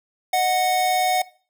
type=tone pair together; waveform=square; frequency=619.7 / 737 Hz; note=D#5 / F#5; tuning=-7 / -7 cents; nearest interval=minor third; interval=300 cents; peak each=-29 / -18 dBFS; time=0.33-1.22 s; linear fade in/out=5 ms; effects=noise-tail reverb RT60 0.4 s tail -20 dB re dry